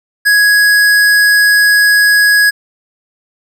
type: tone with hard clipping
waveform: sine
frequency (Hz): 1666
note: G#6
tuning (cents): +5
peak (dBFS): -7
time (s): 0.25-2.51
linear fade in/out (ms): 20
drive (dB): 17
effects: none